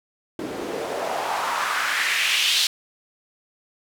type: noise with band-pass filter sweep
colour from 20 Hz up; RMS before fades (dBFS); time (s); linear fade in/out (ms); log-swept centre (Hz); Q
white; -24; 0.39-2.67; 2; 290 to 3900; 2.5
effects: none